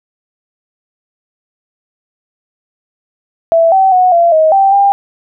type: tone with pitch steps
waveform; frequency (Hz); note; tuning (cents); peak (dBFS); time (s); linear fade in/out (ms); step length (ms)
sine; 662 / 767 / 734 / 683 / 631 / 781 / 798; E5 / G5 / F#5 / F5 / D#5 / G5 / G5; +7 / -38 / -14 / -39 / +24 / -7 / +31; -5; 3.52-4.92; 0; 200
effects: none